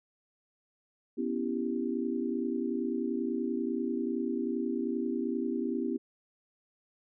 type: chord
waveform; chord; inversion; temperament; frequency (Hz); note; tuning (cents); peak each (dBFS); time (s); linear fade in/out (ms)
sine; C# half-diminished seventh; third; equal; 246.9 / 277.2 / 329.6 / 392; B3 / C#4 / E4 / G4; 0 / 0 / 0 / 0; -33 / -36 / -35 / -36; 1.17-5.98; 20
effects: none